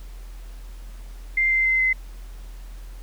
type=tone with pitch steps; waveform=sine; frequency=2093 / 2080 / 2067 / 2053 Hz; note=C7 / C7 / C7 / C7; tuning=0 / -11 / -22 / -33 cents; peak=-17 dBFS; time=1.37-1.93 s; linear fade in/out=5 ms; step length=140 ms; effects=added 42 Hz sine -35 dBFS peak until 3.02 s + pink hiss -52 dBFS RMS until 3.02 s